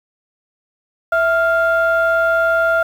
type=tone pair together; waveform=sine; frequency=659.3 / 1395.6 Hz; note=E5 / F6; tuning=0 / -2 cents; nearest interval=octave + minor second; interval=1298 cents; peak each=-14 dBFS; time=1.12-2.83 s; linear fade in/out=5 ms; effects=tanh soft clip ceiling -7 dBFS + 7-bit